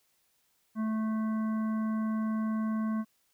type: harmonic tone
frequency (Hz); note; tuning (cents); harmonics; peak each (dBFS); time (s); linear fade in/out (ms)
218.9; A3; -9; 1 / 3 / 5 / 7 / 9; -28 / -46 / -42 / -50 / -57; 0.75-3.05; 50
effects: white hiss -72 dBFS RMS until 3.33 s